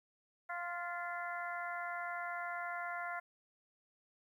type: harmonic tone with a mistuned harmonic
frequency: 349.2 Hz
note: F4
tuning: in tune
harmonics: 2 / 3 / 4 / 5 / 6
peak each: -43 / -46 / -43 / -47 / -48 dBFS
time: 0.49-3.2 s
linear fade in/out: 10 ms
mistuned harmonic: 6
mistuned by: -40 cents
effects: 12-bit

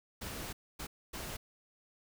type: noise bursts at uneven times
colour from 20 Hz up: pink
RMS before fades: -42 dBFS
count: 3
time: 0.21-0.53 / 0.79-0.87 / 1.13-1.37 s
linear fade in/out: 10 ms
effects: none

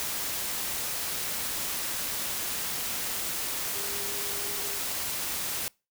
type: tone in noise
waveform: sine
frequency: 403 Hz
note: G4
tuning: 48 cents sharp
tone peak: -43 dBFS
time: 3.75-4.79 s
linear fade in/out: 0 ms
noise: white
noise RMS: -32 dBFS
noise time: 0-5.68 s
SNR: -14 dB
effects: noise-tail reverb RT60 0.3 s tail -26 dB re dry

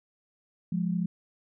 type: tone pair together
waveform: sine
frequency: 174.65 / 207.7 Hz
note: F3 / G#3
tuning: 0 / 0 cents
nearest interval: minor third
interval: 300 cents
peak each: -27 / -31 dBFS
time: 0.72-1.06 s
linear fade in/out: 5 ms
effects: none

